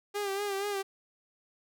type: tone with vibrato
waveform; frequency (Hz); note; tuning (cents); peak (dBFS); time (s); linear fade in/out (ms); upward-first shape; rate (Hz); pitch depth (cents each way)
sawtooth; 400.6; G4; +38; -27; 0.14-0.83; 20; sine; 4.2; 54
effects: none